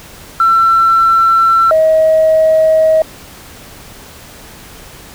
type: tone pair in turn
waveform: sine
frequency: 1345 / 634.8 Hz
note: E6 / D#5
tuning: +34 / +35 cents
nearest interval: octave + minor second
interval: 1299 cents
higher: first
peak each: -5 dBFS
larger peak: neither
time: 0.4-1.71 / 1.71-3.02 s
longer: neither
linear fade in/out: 2 ms
effects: tanh soft clip ceiling -2 dBFS + pink hiss -35 dBFS RMS until 5.14 s